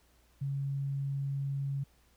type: tone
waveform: sine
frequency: 138.59 Hz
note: C#3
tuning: in tune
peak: -31 dBFS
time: 0.41-1.84 s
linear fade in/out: 10 ms
effects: added 60 Hz sine -65 dBFS peak until 2.16 s + pink hiss -68 dBFS RMS until 2.16 s